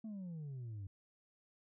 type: exponential sweep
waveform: sine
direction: down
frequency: 226 to 94.3 Hz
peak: -40 dBFS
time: 0.04-0.87 s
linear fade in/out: 5 ms
effects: tanh soft clip ceiling -42 dBFS